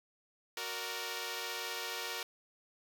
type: chord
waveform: 5% pulse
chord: Gb augmented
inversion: none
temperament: equal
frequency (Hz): 370 / 466.2 / 587.3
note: Gb4 / Bb4 / D5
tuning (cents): 0 / 0 / 0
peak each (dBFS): -32 / -28 / -34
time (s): 0.57-2.23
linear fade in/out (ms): 2
effects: none